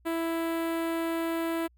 sawtooth tone with notch filter, 330.6 Hz, E4, 5 cents sharp, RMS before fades -30 dBFS, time 0.05-1.68 s, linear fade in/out 20 ms, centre 5700 Hz, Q 0.6, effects added 60 Hz sine -59 dBFS peak until 1.77 s

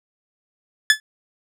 sawtooth tone with exponential decay, 1728 Hz, A6, 32 cents flat, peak -3 dBFS, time 0.9-1 s, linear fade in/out 1 ms, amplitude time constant 20 ms, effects low-pass 10000 Hz 12 dB/octave

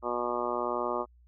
harmonic tone, 121.3 Hz, B2, 31 cents flat, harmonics 2 / 3 / 4 / 5 / 6 / 7 / 8 / 9 / 10, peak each -41 / -35 / -37 / -35 / -41 / -38 / -39 / -36 / -37 dBFS, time 0.02-1.06 s, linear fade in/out 50 ms, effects added 60 Hz sine -56 dBFS peak until 1.27 s

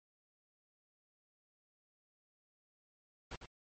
pink noise with echo, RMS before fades -44 dBFS, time 3.31-3.36 s, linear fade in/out 5 ms, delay 100 ms, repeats 1, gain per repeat -7 dB, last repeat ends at 3.46 s, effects low-pass 5000 Hz 12 dB/octave + MP3 32 kbps

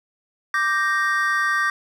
triangle chord, G minor, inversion second, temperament equal, 1174.7 / 1568 / 1864.7 Hz, D6 / G6 / Bb6, 0 / 0 / 0 cents, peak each -21 dBFS, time 0.54-1.7 s, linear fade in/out 2 ms, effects none

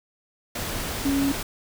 sine tone in noise, 277.2 Hz, C#4, in tune, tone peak -20 dBFS, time 1.05-1.32 s, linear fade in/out 5 ms, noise pink, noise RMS -30 dBFS, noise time 0.55-1.43 s, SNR +7 dB, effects none

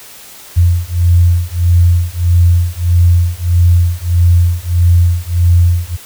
sine beating tone pair, 86.1 / 87.7 Hz, F2 / F2, -24 / +8 cents, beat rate 1.6 Hz, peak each -10 dBFS, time 0.56-5.97 s, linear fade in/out 20 ms, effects white hiss -35 dBFS RMS until 6.05 s

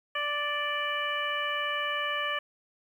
harmonic tone with a mistuned harmonic, 586 Hz, D5, 4 cents flat, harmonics 1 / 2 / 3 / 4 / 5, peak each -37 / -33 / -33 / -36 / -35 dBFS, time 0.15-2.39 s, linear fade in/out 5 ms, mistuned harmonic 5, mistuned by +16 cents, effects 10-bit

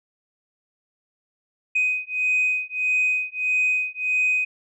sine beating tone pair, 2504 / 2505.6 Hz, D#7 / D#7, +10 / +11 cents, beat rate 1.6 Hz, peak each -22 dBFS, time 1.75-4.45 s, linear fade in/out 10 ms, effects tanh soft clip ceiling -14 dBFS

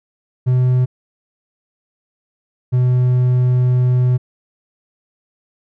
triangle tone pair in turn, 126.5 / 125.41 Hz, B2 / B2, +42 / +27 cents, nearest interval unison, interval 15 cents, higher first, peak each -9 dBFS, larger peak neither, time 0.46-0.86 / 2.72-4.18 s, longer second, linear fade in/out 20 ms, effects none

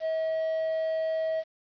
triangle tone, 641 Hz, E5, 49 cents flat, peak -24 dBFS, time 0-1.44 s, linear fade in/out 50 ms, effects resampled to 11025 Hz + 9-bit

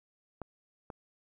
clicks, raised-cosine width 1 ms, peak -25 / -28 dBFS, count 2, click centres 0.417 / 0.902 s, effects 11-bit

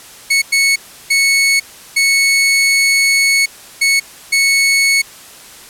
sawtooth tone bursts at uneven times, 2208 Hz, C#7, 7 cents flat, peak -6 dBFS, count 6, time 0.3-0.42 / 0.52-0.76 / 1.1-1.6 / 1.96-3.46 / 3.81-4 / 4.32-5.02 s, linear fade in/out 10 ms, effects white hiss -37 dBFS RMS until 5.69 s + low-pass 12000 Hz 12 dB/octave

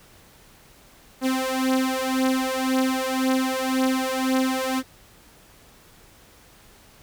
sawtooth beating tone pair, 260 / 261.9 Hz, C4 / C4, -11 / +2 cents, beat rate 1.9 Hz, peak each -20 dBFS, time 1.21-4.83 s, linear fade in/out 50 ms, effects pink hiss -52 dBFS RMS until 7.02 s

